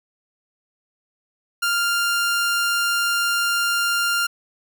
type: tone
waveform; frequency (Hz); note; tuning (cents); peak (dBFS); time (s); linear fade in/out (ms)
sawtooth; 1396.9; F6; 0; -15; 1.62-4.27; 10
effects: none